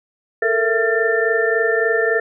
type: tone cluster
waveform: sine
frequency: 440.2 / 463.7 / 667 / 1379 / 1785 Hz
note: A4 / A#4 / E5 / F6 / A6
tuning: +1 / -9 / +20 / -22 / +24 cents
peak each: -20 / -20 / -24 / -28 / -19 dBFS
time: 0.42-2.2 s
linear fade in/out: 5 ms
effects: none